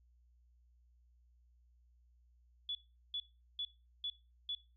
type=tone bursts; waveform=sine; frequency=3423 Hz; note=A7; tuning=48 cents flat; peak=-37 dBFS; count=5; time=2.69-4.55 s; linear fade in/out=2 ms; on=60 ms; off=390 ms; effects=noise-tail reverb RT60 0.3 s tail -17 dB re dry + added 60 Hz sine -65 dBFS peak until 4.76 s